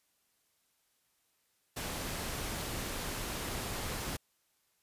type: noise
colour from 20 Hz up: pink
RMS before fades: -38 dBFS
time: 1.76-4.17 s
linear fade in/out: 10 ms
effects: white hiss -75 dBFS RMS until 4.82 s + resampled to 32000 Hz